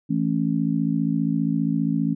sine chord, A major, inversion second, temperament just, 165 / 220 / 275 Hz, E3 / A3 / C#4, +2 / 0 / -14 cents, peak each -24 dBFS, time 0.09-2.15 s, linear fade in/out 20 ms, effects none

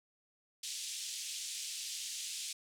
white band-pass noise, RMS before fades -42 dBFS, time 0.63-2.53 s, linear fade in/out 5 ms, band 2800 to 8500 Hz, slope 24 dB/octave, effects none

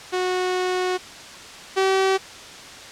sawtooth tone pair in turn, 366.4 / 383.3 Hz, F#4 / G4, -17 / -39 cents, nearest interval minor second, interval 78 cents, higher second, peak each -17 / -13 dBFS, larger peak second, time 0.12-0.98 / 1.76-2.18 s, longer first, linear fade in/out 20 ms, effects white hiss -39 dBFS RMS until 2.91 s + low-pass 6000 Hz 12 dB/octave

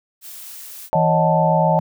blue noise, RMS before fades -36 dBFS, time 0.21-0.9 s, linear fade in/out 50 ms
sine chord, D# half-diminished seventh, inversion third, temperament equal, 554.4 / 622.3 / 740 / 880 Hz, C#5 / D#5 / F#5 / A5, 0 / 0 / 0 / 0 cents, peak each -22 / -19 / -23 / -18 dBFS, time 0.93-1.79 s, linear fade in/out 0 ms
sine tone, 163.3 Hz, E3, 16 cents flat, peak -18 dBFS, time 0.95-1.8 s, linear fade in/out 5 ms
effects none

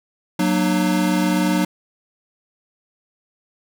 square chord, Gb augmented, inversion none, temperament equal with one note detuned, 185 / 233.1 / 301.2 Hz, Gb3 / Bb3 / D4, 0 / 0 / +44 cents, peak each -20 / -25 / -21 dBFS, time 0.39-1.65 s, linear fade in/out 5 ms, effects none

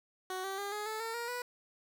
15% pulse tone with pitch steps, 372.5 / 387.4 / 402.9 / 419.1 / 435.9 / 453.3 / 471.5 / 490.4 Hz, F#4 / G4 / G4 / G#4 / A4 / A#4 / A#4 / B4, +12 / -20 / +48 / +16 / -16 / -48 / +20 / -12 cents, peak -30 dBFS, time 0.3-1.42 s, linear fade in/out 2 ms, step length 140 ms, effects none

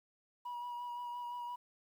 sine tone with vibrato, 967 Hz, B5, 37 cents flat, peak -37 dBFS, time 0.45-1.56 s, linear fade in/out 10 ms, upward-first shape sine, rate 5.8 Hz, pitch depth 18 cents each way, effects tanh soft clip ceiling -39 dBFS + 11-bit

